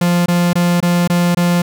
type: tone bursts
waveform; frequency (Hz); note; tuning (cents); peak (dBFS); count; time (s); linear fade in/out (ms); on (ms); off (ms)
45% pulse; 174.61; F3; 0; -11; 6; 0.01-1.62; 5; 250; 22
effects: none